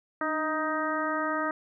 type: harmonic tone with a mistuned harmonic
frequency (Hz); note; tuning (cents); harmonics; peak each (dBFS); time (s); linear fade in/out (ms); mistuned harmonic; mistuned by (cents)
312.7; D#4; +9; 1 / 2 / 3 / 4 / 5 / 6; -33 / -33 / -36 / -31 / -35 / -37; 0.21-1.51; 2; 1; -45
effects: none